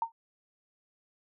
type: tone with exponential decay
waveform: sine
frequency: 915 Hz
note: A#5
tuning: 32 cents flat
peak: -23 dBFS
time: 0.02-0.12 s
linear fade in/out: 2 ms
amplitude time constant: 20 ms
effects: none